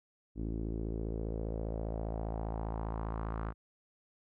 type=tone with low-pass filter sweep; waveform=sawtooth; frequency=55 Hz; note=A1; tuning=in tune; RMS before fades=-37 dBFS; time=0.35-3.54 s; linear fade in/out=50 ms; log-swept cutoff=300 to 1300 Hz; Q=2.6; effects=none